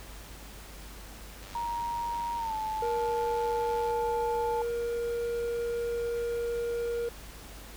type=click train; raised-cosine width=0.2 ms; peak=-31 dBFS; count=243; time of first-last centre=1.43-3.907 s; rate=97.7 Hz
type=tone with pitch glide; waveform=sine; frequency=940 to 872 Hz; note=A#5 to A5; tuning=+14 to -16 cents; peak=-30 dBFS; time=1.55-4.62 s; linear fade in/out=2 ms; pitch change=-130 cents; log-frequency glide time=2.37-2.55 s
type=tone; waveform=triangle; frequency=471.3 Hz; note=A#4; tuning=19 cents sharp; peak=-27 dBFS; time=2.82-7.09 s; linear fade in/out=5 ms
effects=added 50 Hz sine -46 dBFS peak until 7.76 s + pink hiss -48 dBFS RMS until 7.76 s